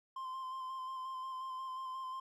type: tone with vibrato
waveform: triangle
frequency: 1043 Hz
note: C6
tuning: 6 cents flat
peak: -38 dBFS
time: 0.16-2.2 s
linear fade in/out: 5 ms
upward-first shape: square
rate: 5.6 Hz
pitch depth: 18 cents each way
effects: none